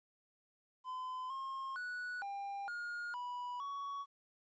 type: tone with pitch steps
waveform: triangle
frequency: 1020 / 1071 / 1473 / 798 / 1427 / 981 / 1121 Hz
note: C6 / C6 / F#6 / G5 / F6 / B5 / C#6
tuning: -44 / +40 / -8 / +31 / +37 / -12 / +19 cents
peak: -38 dBFS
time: 0.84-4.06 s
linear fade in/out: 50 ms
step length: 460 ms
effects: resampled to 16000 Hz + 13-bit